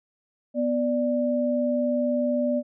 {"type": "tone pair together", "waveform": "sine", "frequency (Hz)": [246.9, 588.9], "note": ["B3", "D5"], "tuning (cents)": [0, 5], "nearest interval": "octave + minor third", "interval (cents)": 1505, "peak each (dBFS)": -24, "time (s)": [0.54, 2.63], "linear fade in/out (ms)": 50, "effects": []}